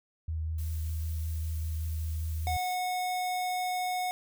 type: tone with vibrato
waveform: sine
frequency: 79.5 Hz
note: D#2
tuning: 38 cents sharp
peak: -30 dBFS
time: 0.28-2.57 s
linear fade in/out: 5 ms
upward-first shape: sine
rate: 5.2 Hz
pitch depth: 14 cents each way
type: noise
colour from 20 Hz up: blue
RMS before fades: -49 dBFS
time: 0.58-2.75 s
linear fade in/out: 5 ms
type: tone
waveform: square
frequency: 731 Hz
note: F#5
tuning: 21 cents flat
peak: -30 dBFS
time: 2.47-4.11 s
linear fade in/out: 0 ms
effects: none